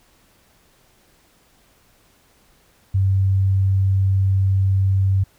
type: tone with vibrato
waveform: sine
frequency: 96.4 Hz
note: G2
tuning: 28 cents flat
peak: -14 dBFS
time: 2.94-5.24 s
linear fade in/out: 10 ms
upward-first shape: triangle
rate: 20 Hz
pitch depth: 9 cents each way
effects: pink hiss -57 dBFS RMS until 5.38 s